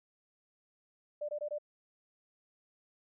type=tone bursts; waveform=sine; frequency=593 Hz; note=D5; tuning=17 cents sharp; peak=-34 dBFS; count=4; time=1.21-1.585 s; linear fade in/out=10 ms; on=78 ms; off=21 ms; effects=none